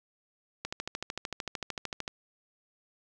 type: click train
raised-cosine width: 0.2 ms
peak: -17 dBFS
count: 20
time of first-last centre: 0.65-2.079 s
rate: 13.3 Hz
effects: none